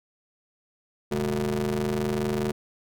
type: ring-modulated tone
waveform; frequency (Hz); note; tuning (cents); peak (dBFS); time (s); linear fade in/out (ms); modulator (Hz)
30% pulse; 79.6; D#2; +40; -19; 1.11-2.52; 10; 291
effects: none